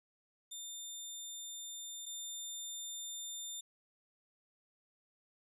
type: tone pair in turn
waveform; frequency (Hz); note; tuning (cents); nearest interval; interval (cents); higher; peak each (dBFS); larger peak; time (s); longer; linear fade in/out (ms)
20% pulse; 3600 / 3600; A7 / A7; +39 / +39; unison; 0; neither; -38 / -36; second; 0.51-2.06 / 2.06-3.61; neither; 10
effects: none